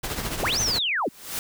pink noise with tremolo, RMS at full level -27 dBFS, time 0.03-0.79 s, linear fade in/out 10 ms, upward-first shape triangle, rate 14 Hz, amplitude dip 60%
sine linear two-way sweep, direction up then down, 48.96 to 6272 to 138.9 Hz, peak -22 dBFS, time 0.42-1.09 s, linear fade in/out 10 ms, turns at 0.6 s
white noise with exponential growth, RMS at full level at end -27 dBFS, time 0.97-1.39 s, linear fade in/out 1 ms, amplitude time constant 90 ms
effects none

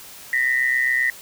sine tone pair together, 1847.9 / 1975.5 Hz, A#6 / B6, -16 / 0 cents, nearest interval minor second, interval 116 cents, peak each -20 dBFS, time 0.33-1.1 s, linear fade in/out 2 ms, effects white hiss -41 dBFS RMS until 1.21 s

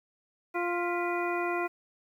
harmonic tone with a mistuned harmonic, 349.2 Hz, F4, in tune, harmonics 1 / 2 / 3 / 4 / 6 / 7, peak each -31 / -34 / -36 / -37 / -39 / -39 dBFS, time 0.54-1.68 s, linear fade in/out 20 ms, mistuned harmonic 6, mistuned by -90 cents, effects 10-bit

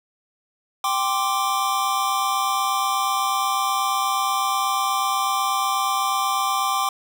square chord, G suspended fourth, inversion none, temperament equal, 784 / 1046.5 / 1174.7 Hz, G5 / C6 / D6, 0 / 0 / 0 cents, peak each -26 / -26 / -24 dBFS, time 0.84-6.89 s, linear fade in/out 2 ms, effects none

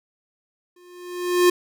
square tone with exponential growth, 356.1 Hz, F4, 34 cents sharp, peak -12 dBFS, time 0.76-1.5 s, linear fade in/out 5 ms, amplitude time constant 160 ms, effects none

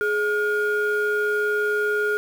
sine tone pair together, 419.8 / 1426.8 Hz, G#4 / F6, +19 / +37 cents, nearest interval octave + major sixth, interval 2118 cents, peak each -21 dBFS, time 0.01-2.17 s, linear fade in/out 0 ms, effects tanh soft clip ceiling -15 dBFS + 7-bit

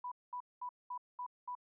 sine tone bursts, 987.8 Hz, B5, in tune, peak -39 dBFS, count 6, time 0.04-1.552 s, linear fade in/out 5 ms, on 77 ms, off 210 ms, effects none

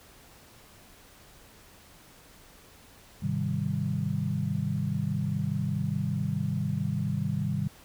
sine chord, Ab major seventh, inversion none, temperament equal, 103.83 / 130.81 / 155.56 / 196 Hz, Ab2 / C3 / Eb3 / G3, 0 / 0 / 0 / 0 cents, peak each -34 / -32 / -31 / -32 dBFS, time 3.22-7.68 s, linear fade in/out 10 ms, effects pink hiss -54 dBFS RMS until 7.84 s

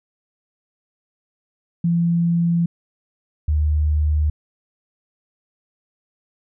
sine tone pair in turn, 170 / 75.73 Hz, F3 / D#2, -46 / -46 cents, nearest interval octave + major second, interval 1400 cents, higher first, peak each -15 dBFS, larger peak neither, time 1.84-2.66 / 3.48-4.3 s, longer neither, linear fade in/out 5 ms, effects none

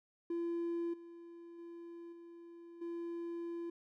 triangle tone with level steps, 340 Hz, F4, 46 cents flat, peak -32 / -48 / -45 / -49 / -37 dBFS, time 0.3-3.7 s, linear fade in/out 5 ms, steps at 0.93 / 1.58 / 2.12 / 2.81 s, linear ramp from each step 10 ms, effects tanh soft clip ceiling -29 dBFS

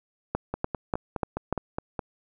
two click trains, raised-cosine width 1 ms, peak -15 / -11 dBFS, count 8 / 5, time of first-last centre 0.54-1.992 / 0.35-1.526 s, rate 4.82 / 3.4 Hz, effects none

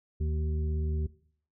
harmonic tone with a mistuned harmonic, 76.4 Hz, D#2, 31 cents flat, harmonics 1 / 2 / 3 / 5, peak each -27 / -38 / -42 / -42 dBFS, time 0.2-1.07 s, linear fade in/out 10 ms, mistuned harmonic 2, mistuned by +33 cents, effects noise-tail reverb RT60 0.6 s tail -20 dB re dry

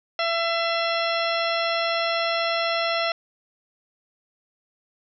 harmonic tone with a mistuned harmonic, 671 Hz, E5, 31 cents sharp, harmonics 1 / 2 / 3 / 4 / 5 / 6 / 8, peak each -25 / -28 / -30 / -31 / -32 / -33 / -34 dBFS, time 0.19-3.12 s, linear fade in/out 2 ms, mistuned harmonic 6, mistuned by +40 cents, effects none

